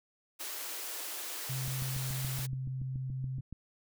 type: high-pass noise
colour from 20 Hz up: white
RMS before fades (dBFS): -40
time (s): 0.39-2.47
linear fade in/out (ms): 20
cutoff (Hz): 280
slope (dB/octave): 96
type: tone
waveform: sine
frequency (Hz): 130.81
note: C3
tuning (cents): 0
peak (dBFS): -34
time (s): 1.49-3.41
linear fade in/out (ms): 10
type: click train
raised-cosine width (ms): 5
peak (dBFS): -30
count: 14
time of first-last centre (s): 1.68-3.527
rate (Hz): 7.04
effects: none